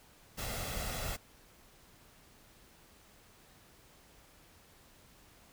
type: noise with comb filter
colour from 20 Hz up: pink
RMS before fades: -38 dBFS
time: 0.37-1.17 s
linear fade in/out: 20 ms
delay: 1.5 ms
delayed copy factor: +0.55
effects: pink hiss -61 dBFS RMS until 5.52 s